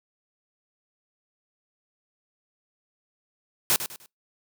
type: noise with echo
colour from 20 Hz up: white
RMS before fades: -21 dBFS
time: 3.7-3.76 s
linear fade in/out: 0 ms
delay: 100 ms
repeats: 3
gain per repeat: -10 dB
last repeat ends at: 4.06 s
effects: noise-tail reverb RT60 0.2 s tail -26 dB re dry